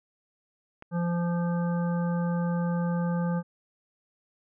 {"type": "click", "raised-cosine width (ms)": 0.5, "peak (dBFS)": -28, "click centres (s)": 0.824}
{"type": "harmonic tone", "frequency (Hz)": 172.6, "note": "F3", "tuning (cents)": -20, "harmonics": [1, 3, 5, 7, 9], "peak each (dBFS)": [-25, -35, -39, -42, -44], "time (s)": [0.91, 3.43], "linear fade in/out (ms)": 50}
{"effects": []}